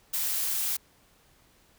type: noise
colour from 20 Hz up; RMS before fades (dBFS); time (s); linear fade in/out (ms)
blue; -29; 0.13-0.77; 10
effects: pink hiss -62 dBFS RMS until 1.78 s